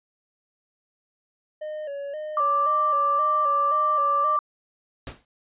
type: tone with vibrato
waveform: triangle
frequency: 587.3 Hz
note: D5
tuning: in tune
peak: -28 dBFS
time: 1.61-4.37 s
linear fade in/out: 10 ms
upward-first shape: square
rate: 1.9 Hz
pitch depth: 73 cents each way
type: tone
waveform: sine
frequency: 1174.7 Hz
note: D6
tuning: in tune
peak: -19 dBFS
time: 2.37-4.39 s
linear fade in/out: 2 ms
type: noise with exponential decay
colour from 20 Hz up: pink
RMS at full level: -32 dBFS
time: 5.07-5.25 s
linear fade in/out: 1 ms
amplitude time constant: 39 ms
effects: resampled to 8000 Hz